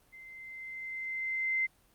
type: tone with level ramp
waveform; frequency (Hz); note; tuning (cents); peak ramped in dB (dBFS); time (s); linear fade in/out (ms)
sine; 2075; C7; -15; -48 to -26; 0.12-1.67; 20
effects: pink hiss -66 dBFS RMS until 1.94 s + Opus 32 kbps